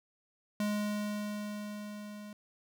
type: tone with level ramp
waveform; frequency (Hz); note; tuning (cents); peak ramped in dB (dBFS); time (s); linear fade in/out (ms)
square; 208.4; G#3; +6; -30 to -45; 0.6-2.33; 2
effects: none